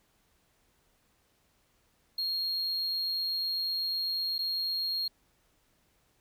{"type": "tone with dropouts", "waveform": "triangle", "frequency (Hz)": 4258, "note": "C8", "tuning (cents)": 30, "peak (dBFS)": -28, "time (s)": [2.18, 5.08], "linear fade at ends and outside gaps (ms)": 5, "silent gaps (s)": [4.382, 4.389], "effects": ["pink hiss -70 dBFS RMS until 6.2 s"]}